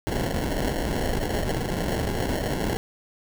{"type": "noise with sample-and-hold", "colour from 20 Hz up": "pink", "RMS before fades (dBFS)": -26, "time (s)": [0.07, 2.77], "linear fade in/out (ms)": 0, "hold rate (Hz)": 1225, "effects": []}